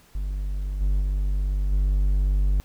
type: tone with level steps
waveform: triangle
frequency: 48.71 Hz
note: G1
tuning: 10 cents flat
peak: -23 / -17 / -19 / -16 dBFS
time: 0.15-2.6 s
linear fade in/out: 0 ms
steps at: 0.8 / 1 / 1.71 s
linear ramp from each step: 20 ms
effects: pink hiss -56 dBFS RMS until 2.64 s